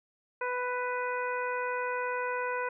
harmonic tone, 495.9 Hz, B4, 7 cents sharp, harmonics 1 / 2 / 3 / 4 / 5, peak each -34 / -34 / -36 / -42 / -42 dBFS, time 0.41-2.69 s, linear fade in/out 5 ms, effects none

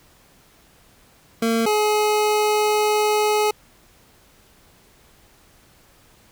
25% pulse tone pair in turn, 227.8 / 423.1 Hz, A#3 / G#4, -40 / +32 cents, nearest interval major seventh, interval 1072 cents, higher second, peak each -14 / -13 dBFS, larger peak second, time 1.42-1.66 / 1.66-3.51 s, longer second, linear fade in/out 5 ms, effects pink hiss -54 dBFS RMS until 6.31 s

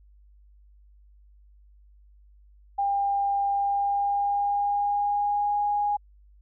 sine tone with pitch glide, 800 to 823.4 Hz, G5 to G#5, +35 to -15 cents, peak -22 dBFS, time 2.78-5.97 s, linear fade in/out 10 ms, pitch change +50 cents, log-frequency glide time 3.51-5.58 s, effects added 50 Hz sine -52 dBFS peak until 6.41 s

